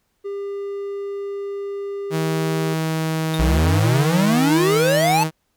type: tone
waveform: triangle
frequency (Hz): 400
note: G4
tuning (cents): +35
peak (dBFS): -23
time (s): 0.24-2.75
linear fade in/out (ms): 20
type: tone with pitch glide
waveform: sawtooth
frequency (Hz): 160 to 158.53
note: D#3 to D#3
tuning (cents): +49 to +33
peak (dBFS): -16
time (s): 2.1-5.31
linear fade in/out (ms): 50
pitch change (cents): -16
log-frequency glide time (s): 2.55-4.22
type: tone with exponential decay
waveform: square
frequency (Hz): 3688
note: A#7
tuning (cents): -19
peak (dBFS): -24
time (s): 3.34-3.43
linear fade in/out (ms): 1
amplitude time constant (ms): 19
type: exponential sweep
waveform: square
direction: up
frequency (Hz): 56.3 to 899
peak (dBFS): -16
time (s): 3.39-5.24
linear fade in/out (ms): 10
effects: pink hiss -69 dBFS RMS until 5.56 s